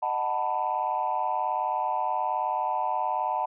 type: chord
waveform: sine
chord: B dominant seventh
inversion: first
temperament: just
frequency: 617.4 / 740.8 / 889 / 987.8 Hz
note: D#5 / F#5 / A5 / B5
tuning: -14 / +2 / +18 / 0 cents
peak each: -34 / -29 / -28 / -30 dBFS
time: 0.02-3.46 s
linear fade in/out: 10 ms
effects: tanh soft clip ceiling -17 dBFS